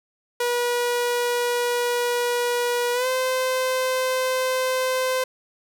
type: tone with pitch glide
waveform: sawtooth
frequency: 483.6 to 515.3 Hz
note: B4 to C5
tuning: -36 to -27 cents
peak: -17 dBFS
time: 0.4-5.24 s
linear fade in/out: 5 ms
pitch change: +109 cents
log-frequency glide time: 2.93-3.07 s
effects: none